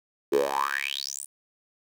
10% pulse tone with high-pass filter sweep, 69.3 Hz, C#2, in tune, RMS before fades -28 dBFS, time 0.32-1.26 s, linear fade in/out 10 ms, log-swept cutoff 370 to 10000 Hz, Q 8.9, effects none

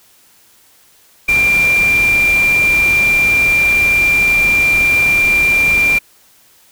sine tone in noise, 2377 Hz, D7, 20 cents sharp, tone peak -9 dBFS, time 1.28-5.99 s, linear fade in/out 10 ms, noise pink, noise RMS -24 dBFS, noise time 1.28-5.99 s, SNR +12 dB, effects white hiss -49 dBFS RMS until 6.71 s

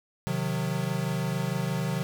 square chord, C diminished, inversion none, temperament equal with one note detuned, 130.81 / 155.56 / 181.92 Hz, C3 / Eb3 / Gb3, 0 / 0 / -29 cents, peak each -32 dBFS, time 0.27-2.03 s, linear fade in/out 0 ms, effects none

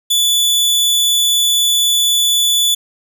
sawtooth tone, 3464 Hz, A7, 28 cents flat, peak -8 dBFS, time 0.1-2.75 s, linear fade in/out 10 ms, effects none

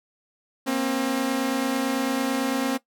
sawtooth tone pair together, 238.8 / 267.8 Hz, A#3 / C4, +42 / +40 cents, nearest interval major second, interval 198 cents, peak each -24 / -20 dBFS, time 0.66-2.78 s, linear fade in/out 20 ms, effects noise-tail reverb RT60 0.1 s tail -18 dB re dry

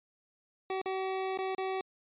25% pulse tone with dropouts, 379.9 Hz, F#4, 46 cents sharp, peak -28 dBFS, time 0.7-1.81 s, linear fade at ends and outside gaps 2 ms, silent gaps 0.816-0.858 / 1.375-1.387 / 1.549-1.581 s, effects resampled to 8000 Hz

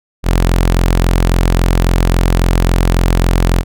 sawtooth tone, 43.65 Hz, F1, in tune, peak -5 dBFS, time 0.23-3.64 s, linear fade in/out 50 ms, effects none

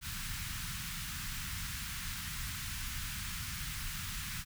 pink band-stop noise, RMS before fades -40 dBFS, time 0.01-4.45 s, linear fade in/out 50 ms, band 180 to 1300 Hz, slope 24 dB/octave, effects none

